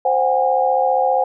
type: tone cluster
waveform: sine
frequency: 523 / 737 / 812 Hz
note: C5 / F#5 / G#5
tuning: -1 / -7 / -39 cents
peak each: -18 dBFS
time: 0.05-1.24 s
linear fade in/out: 5 ms
effects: none